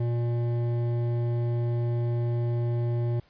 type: tone with hard clipping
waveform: sine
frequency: 118.9 Hz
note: A#2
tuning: 35 cents sharp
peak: -26 dBFS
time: 0-3.2 s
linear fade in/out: 5 ms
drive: 11 dB
effects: pink hiss -62 dBFS RMS until 3.29 s + resampled to 11025 Hz